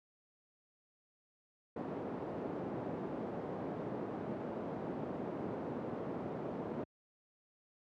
pink band-pass noise, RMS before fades -41 dBFS, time 1.76-6.84 s, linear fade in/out 5 ms, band 200 to 610 Hz, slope 12 dB/octave, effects high-pass 80 Hz 12 dB/octave

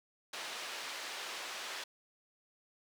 white band-pass noise, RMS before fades -43 dBFS, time 0.33-1.84 s, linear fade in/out 5 ms, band 480 to 4100 Hz, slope 12 dB/octave, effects none

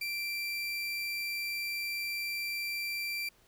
30% pulse tone, 2353 Hz, D7, 3 cents sharp, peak -31 dBFS, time 0.01-3.29 s, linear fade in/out 5 ms, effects pink hiss -65 dBFS RMS until 3.47 s

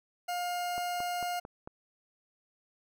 40% pulse tone, 709 Hz, F5, 26 cents sharp, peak -31 dBFS, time 0.28-1.4 s, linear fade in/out 10 ms
click train, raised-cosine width 1 ms, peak -28 dBFS, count 5, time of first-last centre 0.78-1.675 s, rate 4.47 Hz
effects none

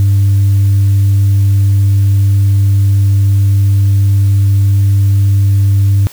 sine tone, 99.2 Hz, G2, 21 cents sharp, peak -4 dBFS, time 0-6.07 s, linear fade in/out 0 ms, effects tanh soft clip ceiling -4 dBFS + white hiss -36 dBFS RMS until 6.12 s

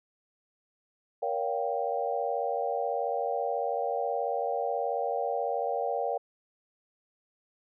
sine chord, G half-diminished seventh, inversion first, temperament just, 470.4 / 564.5 / 705.6 / 784 Hz, Bb4 / Db5 / F5 / G5, +16 / +31 / +18 / 0 cents, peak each -33 dBFS, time 1.22-6.18 s, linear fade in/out 10 ms, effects none

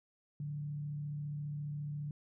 sine tone with frequency modulation, 146.83 Hz, D3, in tune, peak -37 dBFS, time 0.4-2.11 s, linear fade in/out 2 ms, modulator 34.6 Hz, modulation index 0.29, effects none

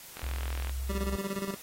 click train, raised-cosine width 0.3 ms, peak -24 dBFS, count 23, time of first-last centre 0.17-0.695 s, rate 41.9 Hz
sine tone, 65.41 Hz, C2, in tune, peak -31 dBFS, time 0.23-1.16 s, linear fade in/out 0 ms
25% pulse tone with tremolo, 196 Hz, G3, in tune, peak -27 dBFS, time 0.89-1.55 s, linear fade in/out 10 ms, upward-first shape square, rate 17 Hz, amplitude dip 65%
effects white hiss -48 dBFS RMS until 1.62 s + AAC 48 kbps

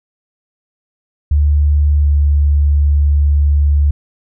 sine tone with pitch glide, 73.42 to 72.53 Hz, D2 to D2, 0 to -21 cents, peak -8 dBFS, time 1.31-3.91 s, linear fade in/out 5 ms, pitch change -21 cents, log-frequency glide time 2.01-2.06 s, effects none

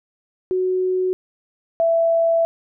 sine tone pair in turn, 370 / 664.4 Hz, F#4 / E5, 0 / +13 cents, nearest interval minor seventh, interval 1013 cents, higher second, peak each -17 / -14 dBFS, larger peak second, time 0.51-1.13 / 1.8-2.45 s, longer second, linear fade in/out 0 ms, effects none

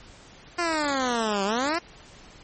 10% pulse exponential two-way sweep, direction down then up, 354.4 to 192 to 354.4 Hz, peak -15 dBFS, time 0.58-1.79 s, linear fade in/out 10 ms, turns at 1.44 s, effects pink hiss -49 dBFS RMS until 2.43 s + MP3 32 kbps

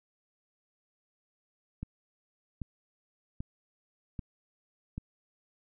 click train, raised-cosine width 5 ms, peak -24 dBFS, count 5, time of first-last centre 1.83-4.98 s, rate 1.27 Hz, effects none

